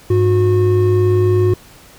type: tone pair together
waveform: triangle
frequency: 101.9 / 363.1 Hz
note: G#2 / F#4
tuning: -32 / -33 cents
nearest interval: octave + minor seventh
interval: 2199 cents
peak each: -11 dBFS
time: 0.1-1.54 s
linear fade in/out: 5 ms
effects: pink hiss -43 dBFS RMS until 1.98 s